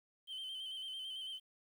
sine tone with vibrato, 3100 Hz, G7, 20 cents flat, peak -39 dBFS, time 0.27-1.4 s, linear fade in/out 50 ms, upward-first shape square, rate 9 Hz, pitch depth 32 cents each way, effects tanh soft clip ceiling -41 dBFS + 11-bit

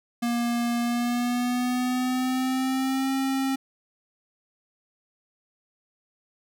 square tone with pitch glide, 237.2 to 267.8 Hz, A#3 to C4, +30 to +40 cents, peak -24 dBFS, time 0.22-3.56 s, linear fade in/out 10 ms, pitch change +210 cents, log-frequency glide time 0.81-3.11 s, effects none

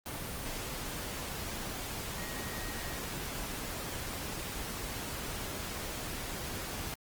sine tone in noise, 1884 Hz, A#6, 18 cents sharp, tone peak -47 dBFS, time 2.18-2.98 s, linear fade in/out 0 ms, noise pink, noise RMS -39 dBFS, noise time 0.06-6.94 s, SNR -11 dB, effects Opus 24 kbps

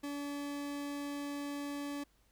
40% pulse tone, 286.3 Hz, D4, 44 cents flat, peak -37 dBFS, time 0.03-2.04 s, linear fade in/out 10 ms, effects added 50 Hz sine -70 dBFS peak until 2.31 s + pink hiss -72 dBFS RMS until 2.31 s

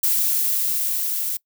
violet noise with level ramp, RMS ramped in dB -19 to -25 dBFS, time 0.03-1.37 s, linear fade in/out 5 ms, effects noise-tail reverb RT60 0.1 s tail -23 dB re dry

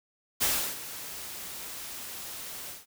white noise with ADSR envelope, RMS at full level -25 dBFS, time 0.4-2.86 s, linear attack 24 ms, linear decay 330 ms, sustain -15 dB, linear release 170 ms, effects none

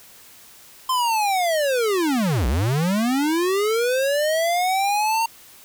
square linear two-way sweep, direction down then up, 1046.5 to 55.4 to 922 Hz, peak -19 dBFS, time 0.89-5.26 s, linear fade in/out 5 ms, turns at 2.47 s, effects white hiss -47 dBFS RMS until 5.64 s

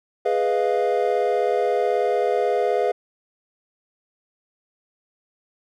triangle chord, F half-diminished seventh, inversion first, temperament equal, 415.3 / 493.9 / 622.3 / 698.5 Hz, Ab4 / Cb5 / Eb5 / F5, 0 / 0 / 0 / 0 cents, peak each -21 / -21 / -25 / -22 dBFS, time 0.25-2.92 s, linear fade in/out 10 ms, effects none

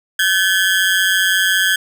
30% pulse ring-modulated tone, 1625 Hz, G#6, 38 cents flat, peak -7 dBFS, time 0.19-1.76 s, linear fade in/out 5 ms, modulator 92.7 Hz, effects none

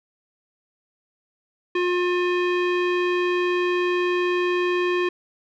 square tone with low-pass filter, 356.8 Hz, F4, 37 cents sharp, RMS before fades -22 dBFS, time 1.75-5.09 s, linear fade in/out 5 ms, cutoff 2600 Hz, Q 2.1, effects none

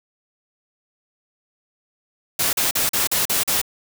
white noise bursts, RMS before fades -20 dBFS, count 7, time 2.39-3.616 s, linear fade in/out 5 ms, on 140 ms, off 41 ms, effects none

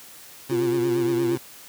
20% pulse tone with vibrato, 129 Hz, C3, 24 cents flat, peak -23 dBFS, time 0.49-1.38 s, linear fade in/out 10 ms, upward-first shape triangle, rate 8.6 Hz, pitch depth 130 cents each way
sine tone with pitch glide, 349.2 to 344.8 Hz, F4 to F4, 0 to -22 cents, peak -20 dBFS, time 0.51-1.36 s, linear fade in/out 10 ms, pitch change -22 cents, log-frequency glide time 0.95-1.06 s
effects white hiss -45 dBFS RMS until 1.68 s + high-pass 80 Hz 12 dB/octave

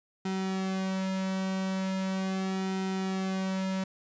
sawtooth tone with flanger, 190 Hz, F#3, 46 cents sharp, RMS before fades -31 dBFS, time 0.25-3.84 s, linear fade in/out 5 ms, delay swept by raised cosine 1.8 to 2.9 ms, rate 0.39 Hz, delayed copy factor -0.8, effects resampled to 16000 Hz

